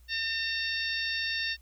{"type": "harmonic tone with a mistuned harmonic", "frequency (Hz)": 906, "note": "A#5", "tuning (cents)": -50, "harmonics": [2, 3, 4, 5, 6], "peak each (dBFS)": [-33, -35, -36, -37, -38], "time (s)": [0.08, 1.57], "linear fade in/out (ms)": 50, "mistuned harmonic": 4, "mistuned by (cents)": 18, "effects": ["added 60 Hz sine -53 dBFS peak until 1.61 s", "white hiss -67 dBFS RMS until 1.61 s"]}